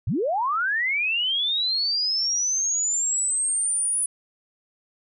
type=linear sweep; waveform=sine; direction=up; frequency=75.4 to 9956 Hz; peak=-21 dBFS; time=0.07-4.06 s; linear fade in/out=5 ms; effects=none